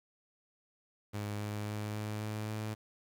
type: tone with pitch steps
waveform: sawtooth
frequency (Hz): 103.83 / 104.67 / 105.52 / 106.38 / 107.24 / 108.11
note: G#2 / G#2 / G#2 / G#2 / A2 / A2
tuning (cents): 0 / +14 / +28 / +42 / -44 / -30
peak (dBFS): -32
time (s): 1.13-2.75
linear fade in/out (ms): 20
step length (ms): 270
effects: 10-bit